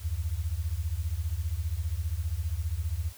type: beating tone pair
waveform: sine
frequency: 73.42 / 88.42 Hz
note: D2 / F2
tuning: 0 / +22 cents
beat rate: 15 Hz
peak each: -31 dBFS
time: 0-3.13 s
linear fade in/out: 50 ms
effects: white hiss -51 dBFS RMS until 3.17 s